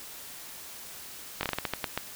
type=slowing click train; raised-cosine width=0.3 ms; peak=-12 dBFS; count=10; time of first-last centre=1.41-1.976 s; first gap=21 ms; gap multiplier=1.26; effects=white hiss -44 dBFS RMS until 2.15 s